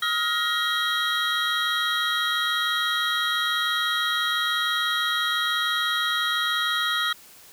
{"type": "tone cluster", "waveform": "triangle", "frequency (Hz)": [1267, 1413, 1887, 3247, 3842], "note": ["D#6", "F6", "A#6", "G#7", "B7"], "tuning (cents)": [31, 20, 21, -40, -48], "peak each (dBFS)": -27, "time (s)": [0.02, 7.13], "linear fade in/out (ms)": 5, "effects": ["white hiss -49 dBFS RMS until 7.52 s"]}